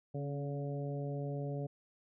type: harmonic tone with a mistuned harmonic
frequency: 142.5 Hz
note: C#3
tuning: 48 cents sharp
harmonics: 1 / 2 / 3 / 4 / 5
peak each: -37 / -45 / -44 / -45 / -51 dBFS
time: 0.14-1.67 s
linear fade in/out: 10 ms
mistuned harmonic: 2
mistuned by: -34 cents
effects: none